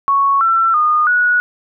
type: tone with pitch steps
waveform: sine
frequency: 1109 / 1344 / 1224 / 1462 Hz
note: C#6 / E6 / D#6 / F#6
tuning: 0 / +33 / -29 / -21 cents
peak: -10 dBFS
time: 0.08-1.4 s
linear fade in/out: 0 ms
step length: 330 ms
effects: none